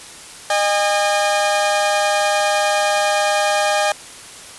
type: tone pair together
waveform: sawtooth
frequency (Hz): 612 / 812.7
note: D#5 / G#5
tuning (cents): -29 / -38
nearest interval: perfect fourth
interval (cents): 491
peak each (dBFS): -14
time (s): 0.5-3.92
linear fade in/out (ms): 2
effects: white hiss -37 dBFS RMS until 4.58 s + resampled to 24000 Hz